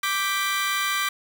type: chord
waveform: 25% pulse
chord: G major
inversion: second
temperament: equal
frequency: 1174.7 / 1568 / 1975.5 Hz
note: D6 / G6 / B6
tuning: 0 / 0 / 0 cents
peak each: -22 / -25 / -25 dBFS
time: 0.03-1.09 s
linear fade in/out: 5 ms
effects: 7-bit